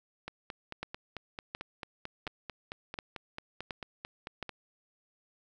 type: two click trains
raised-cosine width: 0.3 ms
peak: -23 / -20 dBFS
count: 20 / 6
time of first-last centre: 0.28-4.493 / 0.83-4.427 s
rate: 4.51 / 1.39 Hz
effects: none